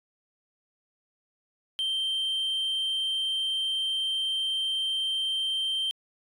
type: tone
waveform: sine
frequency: 3136 Hz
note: G7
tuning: in tune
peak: -23 dBFS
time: 1.79-5.91 s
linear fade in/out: 0 ms
effects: tanh soft clip ceiling -25 dBFS